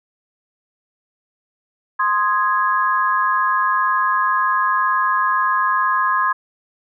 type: chord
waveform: sine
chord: Ab major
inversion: first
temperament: equal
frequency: 1046.5 / 1244.5 / 1661.2 Hz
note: C6 / Eb6 / Ab6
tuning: 0 / 0 / 0 cents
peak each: -17 / -21 / -21 dBFS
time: 1.99-6.33 s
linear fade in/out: 10 ms
effects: none